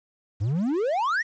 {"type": "exponential sweep", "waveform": "triangle", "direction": "up", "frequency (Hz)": [93.1, 1975.5], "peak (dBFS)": -20, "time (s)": [0.4, 1.23], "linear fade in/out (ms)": 20, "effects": ["resampled to 16000 Hz", "9-bit"]}